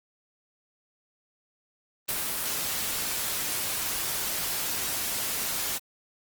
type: noise with ADSR envelope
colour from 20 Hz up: white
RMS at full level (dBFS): -28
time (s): 2.08-5.79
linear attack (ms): 11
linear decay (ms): 150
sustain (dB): -2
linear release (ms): 23
effects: Opus 24 kbps